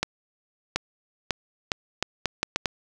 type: accelerating click train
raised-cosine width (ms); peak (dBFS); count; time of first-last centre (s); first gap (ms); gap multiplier
0.2; -6; 9; 0.03-2.658; 730; 0.75
effects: none